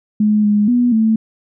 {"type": "tone with pitch steps", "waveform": "sine", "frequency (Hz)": [211.5, 207.8, 243.8, 221.1], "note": ["G#3", "G#3", "B3", "A3"], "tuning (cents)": [32, 1, -22, 9], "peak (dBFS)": -10, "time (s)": [0.2, 1.16], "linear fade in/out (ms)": 5, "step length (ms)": 240, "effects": []}